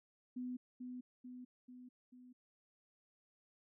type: tone with echo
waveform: sine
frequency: 250 Hz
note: B3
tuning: 21 cents sharp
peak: -40 dBFS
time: 0.36-0.57 s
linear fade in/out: 10 ms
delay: 440 ms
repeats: 4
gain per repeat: -4 dB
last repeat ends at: 2.33 s
effects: none